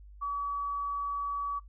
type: tone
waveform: sine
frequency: 1140 Hz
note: C#6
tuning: 48 cents sharp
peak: -30 dBFS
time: 0.21-1.6 s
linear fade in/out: 20 ms
effects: noise-tail reverb RT60 0.1 s tail -17 dB re dry + added 50 Hz sine -48 dBFS peak until 1.68 s